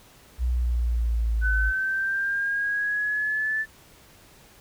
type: tone with pitch glide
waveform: sine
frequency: 61.3 to 54.61 Hz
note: B1 to A1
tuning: -12 to -12 cents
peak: -21 dBFS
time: 0.38-1.73 s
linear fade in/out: 50 ms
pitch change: -200 cents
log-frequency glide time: 0.5-1.56 s
type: exponential sweep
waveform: sine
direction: up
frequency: 1500 to 1760 Hz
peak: -23 dBFS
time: 1.41-3.66 s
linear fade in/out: 50 ms
effects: pink hiss -53 dBFS RMS until 4.6 s